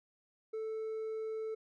sine tone with hard clipping, 440 Hz, A4, in tune, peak -37 dBFS, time 0.53-1.55 s, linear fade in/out 10 ms, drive 2 dB, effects none

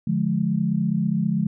sine chord, D diminished, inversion none, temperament just, 146.83 / 176.2 / 211.4 Hz, D3 / F3 / Ab3, 0 / +16 / +31 cents, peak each -26 / -23 / -23 dBFS, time 0.07-1.47 s, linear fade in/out 5 ms, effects none

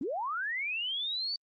sine linear sweep, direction up, 233.1 to 4600 Hz, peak -31 dBFS, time 0.01-1.36 s, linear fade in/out 2 ms, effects Opus 32 kbps

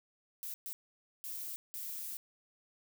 violet noise bursts at uneven times, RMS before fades -42 dBFS, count 4, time 0.43-0.54 / 0.66-0.73 / 1.24-1.56 / 1.74-2.17 s, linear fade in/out 0 ms, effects none

